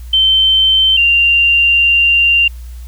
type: tone pair in turn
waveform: sine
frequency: 3097 / 2779 Hz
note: G7 / F7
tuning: -22 / -9 cents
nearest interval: major second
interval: 187 cents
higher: first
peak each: -7 dBFS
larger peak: neither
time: 0.13-0.97 / 0.97-2.48 s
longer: second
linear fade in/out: 5 ms
effects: added 60 Hz sine -26 dBFS peak until 2.87 s + white hiss -46 dBFS RMS until 2.87 s